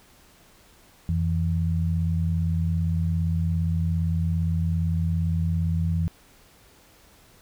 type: tone pair together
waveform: sine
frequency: 87.31 / 164.82 Hz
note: F2 / E3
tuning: 0 / 0 cents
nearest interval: major seventh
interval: 1100 cents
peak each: -23 / -25 dBFS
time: 1.09-6.08 s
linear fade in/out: 0 ms
effects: pink hiss -55 dBFS RMS until 7.41 s